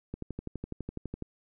click train, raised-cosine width 3 ms, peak -23 dBFS, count 14, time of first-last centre 0.14-1.223 s, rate 12 Hz, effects none

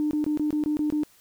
sine tone bursts, 301.1 Hz, D4, 43 cents sharp, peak -21 dBFS, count 8, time 0-1.034 s, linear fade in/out 0 ms, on 110 ms, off 22 ms, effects tanh soft clip ceiling -17 dBFS + white hiss -58 dBFS RMS until 1.2 s

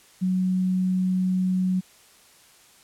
sine tone, 185 Hz, F#3, in tune, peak -20 dBFS, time 0.21-1.81 s, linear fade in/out 20 ms, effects white hiss -54 dBFS RMS until 2.83 s + low-pass 11000 Hz 12 dB/octave

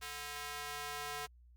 square tone with high-pass filter sweep, 146.2 Hz, D3, 7 cents flat, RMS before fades -43 dBFS, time 0.01-1.27 s, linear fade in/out 20 ms, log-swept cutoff 1400 to 770 Hz, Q 0.75, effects added 60 Hz sine -58 dBFS peak until 1.56 s + Opus 32 kbps

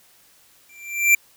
square tone with exponential growth, 2355 Hz, D7, 4 cents sharp, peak -10 dBFS, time 0.69-1.15 s, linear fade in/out 5 ms, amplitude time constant 99 ms, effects white hiss -55 dBFS RMS until 1.36 s

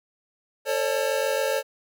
square tone cluster, 448.4 / 540 / 587 / 876 Hz, A4 / C#5 / D5 / A5, +33 / -45 / -1 / -8 cents, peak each -30 / -26 / -30 / -34 dBFS, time 0.65-1.63 s, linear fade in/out 50 ms, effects none

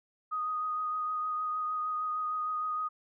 sine tone with vibrato, 1244.5 Hz, D#6, in tune, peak -30 dBFS, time 0.31-2.89 s, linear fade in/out 20 ms, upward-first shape triangle, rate 6.5 Hz, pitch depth 19 cents each way, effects none

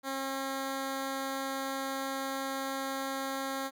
10% pulse tone, 269.7 Hz, C#4, 47 cents flat, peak -25 dBFS, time 0.03-3.71 s, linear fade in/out 50 ms, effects none

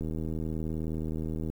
click train, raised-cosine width 3 ms, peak -22 dBFS, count 119, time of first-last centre 0.01-1.5 s, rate 79.2 Hz, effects 9-bit

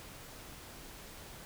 silence, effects pink hiss -50 dBFS RMS until 1.45 s

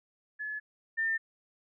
sine tone pair in turn, 1712 / 1802 Hz, A6 / A6, -48 / +41 cents, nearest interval minor second, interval 89 cents, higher second, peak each -34 / -27 dBFS, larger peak second, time 0.39-0.6 / 0.97-1.18 s, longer neither, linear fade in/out 20 ms, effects none

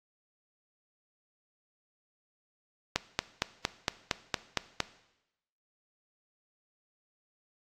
click train, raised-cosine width 0.2 ms, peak -8 dBFS, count 9, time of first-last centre 2.96-4.803 s, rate 4.34 Hz, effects noise-tail reverb RT60 0.9 s tail -17 dB re dry + AAC 64 kbps

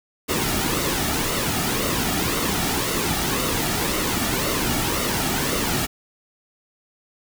pink noise with flanger, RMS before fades -23 dBFS, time 0.28-5.87 s, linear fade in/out 20 ms, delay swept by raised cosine 1.2 to 1.98 ms, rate 1.9 Hz, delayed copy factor -0.55, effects none

